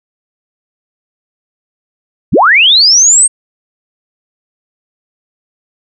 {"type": "linear sweep", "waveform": "sine", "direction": "up", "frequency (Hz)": [55, 8560], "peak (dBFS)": -3, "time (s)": [2.32, 3.28], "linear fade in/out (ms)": 20, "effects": []}